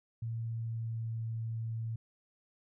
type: tone with pitch glide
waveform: sine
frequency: 114.5 to 113.25 Hz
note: A#2 to A#2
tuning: -31 to -50 cents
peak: -34 dBFS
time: 0.22-1.96 s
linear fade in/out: 5 ms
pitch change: -19 cents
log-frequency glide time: 0.4-1.23 s
effects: none